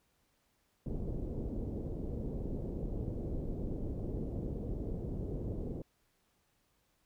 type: low-pass noise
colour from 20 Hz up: pink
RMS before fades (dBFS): -38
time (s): 0.86-5.82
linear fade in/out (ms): 2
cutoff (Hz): 470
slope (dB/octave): 24
effects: pink hiss -75 dBFS RMS until 7.05 s